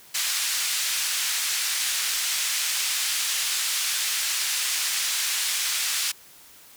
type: band-pass noise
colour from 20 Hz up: white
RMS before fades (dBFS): -26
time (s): 0.14-6.12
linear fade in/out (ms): 10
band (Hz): 1800 to 8300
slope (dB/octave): 12
effects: white hiss -50 dBFS RMS until 6.76 s